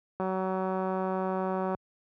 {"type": "click train", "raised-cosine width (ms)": 1, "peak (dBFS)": -18, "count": 292, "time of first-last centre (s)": [0.2, 1.748], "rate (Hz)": 188, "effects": ["high-pass 80 Hz 12 dB/octave"]}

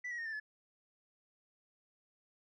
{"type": "tone with pitch steps", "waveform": "sine", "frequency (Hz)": [1975.5, 1908.2, 1843.2, 1780.4, 1719.8], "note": ["B6", "A#6", "A#6", "A6", "A6"], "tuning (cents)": [0, 40, -20, 20, -40], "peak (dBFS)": -36, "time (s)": [0.04, 0.4], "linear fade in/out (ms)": 10, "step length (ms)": 72, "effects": ["tanh soft clip ceiling -37 dBFS"]}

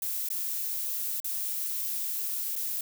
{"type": "noise with dropouts", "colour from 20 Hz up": "violet", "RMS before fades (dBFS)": -32, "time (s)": [0.02, 2.81], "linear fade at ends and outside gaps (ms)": 2, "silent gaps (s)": [[0.288, 0.302], [1.202, 1.244], [2.556, 2.562]], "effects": []}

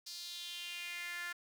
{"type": "tone with high-pass filter sweep", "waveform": "sawtooth", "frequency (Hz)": 349.2, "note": "F4", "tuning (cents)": 0, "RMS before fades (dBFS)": -44, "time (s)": [0.06, 1.33], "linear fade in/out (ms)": 10, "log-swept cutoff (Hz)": [4800, 1600], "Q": 3.9, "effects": ["11-bit"]}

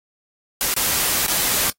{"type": "noise with dropouts", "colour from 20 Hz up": "white", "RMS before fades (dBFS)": -20, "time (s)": [0.61, 1.7], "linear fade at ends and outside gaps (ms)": 0, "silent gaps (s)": [[0.74, 0.764], [1.264, 1.282]], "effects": ["noise-tail reverb RT60 0.1 s tail -23 dB re dry", "AAC 48 kbps"]}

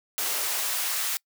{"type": "noise with high-pass filter sweep", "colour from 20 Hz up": "white", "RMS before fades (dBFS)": -28, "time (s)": [0.18, 1.17], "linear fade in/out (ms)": 0, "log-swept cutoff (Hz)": [360, 1100], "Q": 0.8, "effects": ["noise-tail reverb RT60 0.1 s tail -26 dB re dry"]}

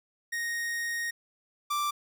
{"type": "tone pair in turn", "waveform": "45% pulse", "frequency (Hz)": [1864.7, 1174.7], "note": ["A#6", "D6"], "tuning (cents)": [0, 0], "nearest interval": "minor sixth", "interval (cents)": 800, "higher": "first", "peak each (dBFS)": [-30, -27], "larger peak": "second", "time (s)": [[0.32, 1.11], [1.7, 1.91]], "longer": "first", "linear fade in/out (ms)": 10, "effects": []}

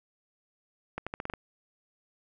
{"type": "accelerating click train", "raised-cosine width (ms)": 0.5, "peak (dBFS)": -19, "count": 7, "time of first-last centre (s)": [0.98, 1.337], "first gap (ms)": 86, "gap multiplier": 0.85, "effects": []}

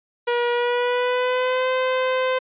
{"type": "tone with pitch glide", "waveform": "sawtooth", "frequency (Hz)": [480, 514.5], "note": ["B4", "C5"], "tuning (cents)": [-49, -29], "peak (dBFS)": -15, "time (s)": [0.27, 2.39], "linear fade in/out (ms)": 10, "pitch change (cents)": 120, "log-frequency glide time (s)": [0.52, 1.69], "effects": ["resampled to 8000 Hz"]}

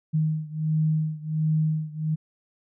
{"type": "beating tone pair", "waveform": "sine", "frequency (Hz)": [155.56, 156.96], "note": ["D#3", "D#3"], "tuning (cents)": [0, 15], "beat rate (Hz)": 1.4, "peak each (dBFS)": [-24, -26], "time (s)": [0.13, 2.16], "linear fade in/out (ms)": 20, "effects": []}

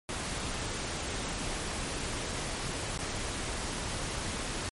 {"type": "noise with dropouts", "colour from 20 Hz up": "pink", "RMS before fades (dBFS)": -35, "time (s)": [0.09, 4.69], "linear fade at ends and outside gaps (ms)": 0, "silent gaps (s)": [2.976, 2.99], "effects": ["MP3 48 kbps"]}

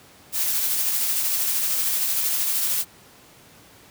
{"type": "noise with tremolo", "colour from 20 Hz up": "blue", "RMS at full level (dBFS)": -22, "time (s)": [0.32, 2.85], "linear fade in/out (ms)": 50, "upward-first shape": "sine", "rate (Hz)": 13, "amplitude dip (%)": 25, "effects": ["pink hiss -50 dBFS RMS until 3.9 s", "high-pass 80 Hz 12 dB/octave"]}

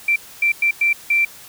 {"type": "tone bursts at uneven times", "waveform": "sine", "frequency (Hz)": 2349, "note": "D7", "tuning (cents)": 0, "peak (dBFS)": -13, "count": 5, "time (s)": [[0.08, 0.16], [0.42, 0.52], [0.62, 0.71], [0.81, 0.93], [1.1, 1.25]], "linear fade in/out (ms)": 5, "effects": ["white hiss -41 dBFS RMS until 1.48 s"]}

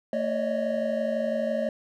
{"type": "tone cluster", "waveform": "triangle", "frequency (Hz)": [225.2, 557, 609, 635], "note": ["A3", "C#5", "D#5", "D#5"], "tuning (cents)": [40, 8, -37, 35], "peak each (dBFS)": [-29, -27, -27, -33], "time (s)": [0.13, 1.69], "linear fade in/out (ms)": 2, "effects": []}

